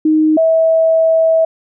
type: tone pair in turn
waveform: sine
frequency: 311.1 / 649 Hz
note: D#4 / E5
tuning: 0 / -27 cents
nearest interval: octave + minor second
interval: 1273 cents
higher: second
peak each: -8 dBFS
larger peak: neither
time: 0.05-0.37 / 0.37-1.45 s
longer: second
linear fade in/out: 5 ms
effects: none